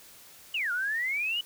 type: exponential two-way sweep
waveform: sine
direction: down then up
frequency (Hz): 3000 to 1396 to 3000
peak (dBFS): -27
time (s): 0.54-1.41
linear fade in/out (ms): 5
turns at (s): 0.72
effects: white hiss -52 dBFS RMS until 1.45 s